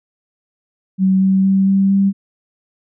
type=tone with pitch steps; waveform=sine; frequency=189.7 / 191.35 / 193.02 / 194.7 / 196.39 Hz; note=F#3 / G3 / G3 / G3 / G3; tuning=+43 / -42 / -27 / -12 / +3 cents; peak=-10 dBFS; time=0.98-2.13 s; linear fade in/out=50 ms; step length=230 ms; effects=none